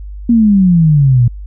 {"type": "exponential sweep", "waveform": "sine", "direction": "down", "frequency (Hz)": [240.6, 116.54], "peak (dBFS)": -5, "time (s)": [0.29, 1.28], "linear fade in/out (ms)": 5, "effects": ["added 50 Hz sine -24 dBFS peak until 1.46 s"]}